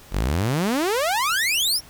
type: exponential sweep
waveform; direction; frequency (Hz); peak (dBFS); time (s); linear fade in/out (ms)
sawtooth; up; 41.2 to 5710; -16; 0.11-1.81; 50
effects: pink hiss -47 dBFS RMS until 1.89 s